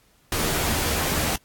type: noise with comb filter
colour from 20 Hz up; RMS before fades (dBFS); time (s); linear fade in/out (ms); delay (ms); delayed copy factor
pink; -24; 0.32-1.36; 2; 13; +0.5
effects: pink hiss -60 dBFS RMS until 1.44 s + AAC 64 kbps